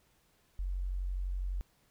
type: tone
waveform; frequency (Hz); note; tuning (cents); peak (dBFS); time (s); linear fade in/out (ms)
sine; 45.97; F#1; -10; -32; 0.59-1.61; 0
effects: pink hiss -70 dBFS RMS until 1.9 s